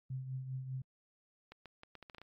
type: tone with tremolo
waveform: sine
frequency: 130.81 Hz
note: C3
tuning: in tune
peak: -36 dBFS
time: 0.1-0.82 s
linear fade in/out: 5 ms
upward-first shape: triangle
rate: 5 Hz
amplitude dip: 60%
type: clicks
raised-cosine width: 0.3 ms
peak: -35 dBFS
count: 9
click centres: 1.52 / 1.657 / 1.834 / 1.953 / 2.027 / 2.098 / 2.147 / 2.183 / 2.216 s
effects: AAC 32 kbps